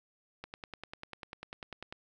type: click train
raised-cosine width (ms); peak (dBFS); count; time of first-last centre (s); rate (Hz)
0.3; -26; 16; 0.44-1.925; 10.1
effects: none